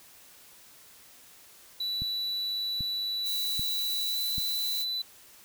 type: tone with pitch glide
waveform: triangle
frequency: 3951 to 3988 Hz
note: B7 to B7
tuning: 0 to +16 cents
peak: -28 dBFS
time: 1.8-5.02 s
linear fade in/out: 5 ms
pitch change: +16 cents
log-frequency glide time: 4.09-4.2 s
type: click train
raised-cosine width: 5 ms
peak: -25 dBFS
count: 4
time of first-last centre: 2.02-4.382 s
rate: 1.27 Hz
type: noise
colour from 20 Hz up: violet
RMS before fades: -35 dBFS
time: 3.23-4.86 s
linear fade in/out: 50 ms
effects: white hiss -54 dBFS RMS until 5.44 s